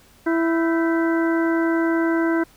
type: harmonic tone with a mistuned harmonic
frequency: 330.6 Hz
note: E4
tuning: 5 cents sharp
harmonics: 1 / 2 / 3 / 4 / 5 / 6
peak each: -18 / -28 / -30 / -34 / -28 / -35 dBFS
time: 0.26-2.44 s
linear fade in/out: 10 ms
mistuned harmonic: 5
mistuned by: -110 cents
effects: pink hiss -53 dBFS RMS until 2.56 s